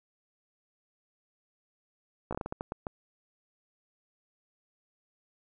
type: slowing click train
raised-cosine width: 1 ms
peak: -20 dBFS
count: 10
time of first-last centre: 2.31-2.868 s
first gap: 16 ms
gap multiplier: 1.32
effects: none